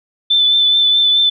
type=tone with vibrato; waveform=sine; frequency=3520 Hz; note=A7; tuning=in tune; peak=-9 dBFS; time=0.3-1.3 s; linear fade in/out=10 ms; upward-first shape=triangle; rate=4.7 Hz; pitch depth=25 cents each way; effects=none